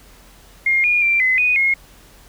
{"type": "tone with pitch steps", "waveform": "sine", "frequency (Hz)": [2127, 2432, 2360, 2034, 2482, 2155], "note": ["C7", "D#7", "D7", "C7", "D#7", "C#7"], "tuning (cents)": [28, -40, 8, -50, -5, -49], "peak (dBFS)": -13, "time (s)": [0.66, 1.74], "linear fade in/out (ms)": 5, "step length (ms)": 180, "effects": ["added 44 Hz sine -48 dBFS peak until 2.28 s", "pink hiss -48 dBFS RMS until 2.28 s"]}